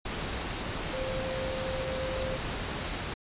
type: tone in noise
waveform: sine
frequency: 523.3 Hz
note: C5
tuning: in tune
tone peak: -33 dBFS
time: 0.93-2.37 s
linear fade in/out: 5 ms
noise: pink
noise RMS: -34 dBFS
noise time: 0.05-3.14 s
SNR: -2 dB
effects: resampled to 8000 Hz